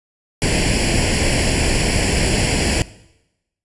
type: noise with comb filter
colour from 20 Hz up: pink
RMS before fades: -17 dBFS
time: 0.42-2.82 s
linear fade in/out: 0 ms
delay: 0.4 ms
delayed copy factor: +0.8
effects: noise-tail reverb RT60 0.9 s tail -19 dB re dry + resampled to 24000 Hz